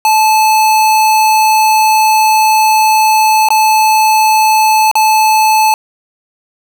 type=tone with dropouts; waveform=square; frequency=869 Hz; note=A5; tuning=22 cents flat; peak=-7 dBFS; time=0.05-5.74 s; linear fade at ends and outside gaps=1 ms; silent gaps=3.487-3.504 / 4.914-4.954 s; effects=none